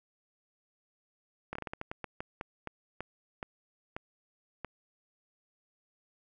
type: slowing click train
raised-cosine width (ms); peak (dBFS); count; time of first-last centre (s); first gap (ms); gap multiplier
0.5; -22; 16; 1.53-4.647; 24; 1.27
effects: none